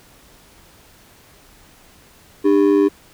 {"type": "ring-modulated tone", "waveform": "triangle", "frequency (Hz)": 349.2, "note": "F4", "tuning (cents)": 0, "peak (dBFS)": -6, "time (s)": [2.44, 2.89], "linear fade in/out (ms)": 20, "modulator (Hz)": 49.3, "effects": ["pink hiss -49 dBFS RMS until 3.13 s"]}